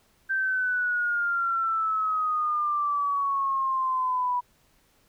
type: exponential sweep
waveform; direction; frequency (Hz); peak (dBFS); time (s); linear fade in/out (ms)
sine; down; 1568 to 979; -23; 0.29-4.41; 20
effects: pink hiss -64 dBFS RMS until 5.08 s